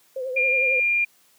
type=tone with vibrato; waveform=sine; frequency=517 Hz; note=C5; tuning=21 cents flat; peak=-26 dBFS; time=0.16-0.8 s; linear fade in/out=5 ms; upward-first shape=triangle; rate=11 Hz; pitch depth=74 cents each way
type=tone; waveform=sine; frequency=2400 Hz; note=D7; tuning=37 cents sharp; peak=-18 dBFS; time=0.36-1.05 s; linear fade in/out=10 ms
effects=white hiss -59 dBFS RMS until 1.38 s + high-pass 150 Hz 12 dB/octave